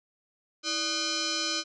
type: tone with frequency modulation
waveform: sine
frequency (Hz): 587.3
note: D5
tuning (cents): 0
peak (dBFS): -27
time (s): 0.63-1.64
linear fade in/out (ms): 50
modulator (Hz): 913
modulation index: 6.1
effects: none